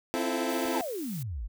25% pulse chord, F major seventh, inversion second, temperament equal with one note detuned, 261.6 / 329.6 / 343.8 / 440 Hz, C4 / E4 / F4 / A4, 0 / 0 / -27 / 0 cents, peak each -28 / -30 / -31 / -31 dBFS, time 0.14-0.81 s, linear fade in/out 0 ms
blue noise, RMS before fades -44 dBFS, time 0.49-1.23 s, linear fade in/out 5 ms
clicks, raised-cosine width 2 ms, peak -34 / -43 dBFS, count 2, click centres 0.655 / 0.684 s
sine exponential sweep, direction down, 1046.5 to 43.92 Hz, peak -32 dBFS, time 0.73-1.48 s, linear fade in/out 20 ms
effects none

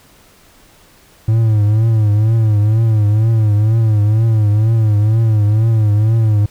triangle tone with vibrato, 108.5 Hz, A2, 24 cents flat, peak -7 dBFS, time 1.28-6.46 s, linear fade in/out 5 ms, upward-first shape triangle, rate 2.1 Hz, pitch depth 100 cents each way, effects pink hiss -47 dBFS RMS until 6.5 s

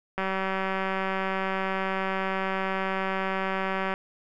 click train, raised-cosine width 0.5 ms, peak -14 dBFS, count 719, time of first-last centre 0.18-3.939 s, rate 191 Hz, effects none

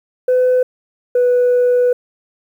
sine tone pair in turn, 505 / 492.9 Hz, B4 / B4, +39 / -3 cents, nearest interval unison, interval 42 cents, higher first, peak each -8 dBFS, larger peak neither, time 0.28-0.63 / 1.15-1.93 s, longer second, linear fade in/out 5 ms, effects tanh soft clip ceiling -8 dBFS + 8-bit

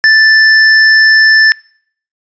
square tone, 1760 Hz, A6, in tune, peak -4 dBFS, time 0.04-1.52 s, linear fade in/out 0 ms, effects noise-tail reverb RT60 0.6 s tail -25 dB re dry + resampled to 16000 Hz

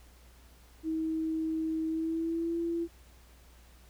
sine tone with pitch glide, 319.5 to 336.9 Hz, D#4 to E4, +46 to +38 cents, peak -29 dBFS, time 0.83-2.88 s, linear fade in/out 50 ms, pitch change +92 cents, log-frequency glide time 1.87-2.58 s, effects added 60 Hz sine -55 dBFS peak until 3.89 s + pink hiss -61 dBFS RMS until 3.89 s

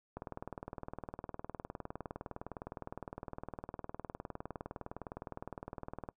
click train, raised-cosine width 1 ms, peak -27 dBFS, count 117, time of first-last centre 0.17-6.088 s, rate 19.6 Hz, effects noise-tail reverb RT60 0.1 s tail -21 dB re dry

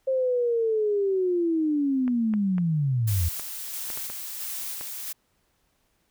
sine linear sweep, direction down, 533 to 78.8 Hz, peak -21 dBFS, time 0.07-3.29 s, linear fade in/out 10 ms
clicks, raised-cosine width 0.5 ms, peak -24 dBFS, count 8, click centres 2.079 / 2.338 / 2.582 / 3.396 / 3.902 / 3.974 / 4.1 / 4.811 s
blue noise with tremolo, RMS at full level -33 dBFS, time 3.07-5.13 s, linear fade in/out 10 ms, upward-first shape square, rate 1.5 Hz, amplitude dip 25%
effects pink hiss -70 dBFS RMS until 6.1 s

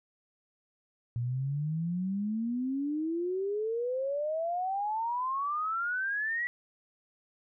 sine exponential sweep, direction up, 116.54 to 1961 Hz, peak -29 dBFS, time 1.16-6.47 s, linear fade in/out 0 ms, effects none

